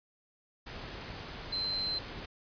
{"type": "tone in noise", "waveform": "sine", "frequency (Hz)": 4099, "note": "C8", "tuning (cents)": -36, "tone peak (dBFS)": -31, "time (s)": [1.52, 1.99], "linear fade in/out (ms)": 10, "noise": "pink", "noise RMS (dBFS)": -43, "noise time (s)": [0.66, 2.26], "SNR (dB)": 9, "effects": ["resampled to 11025 Hz"]}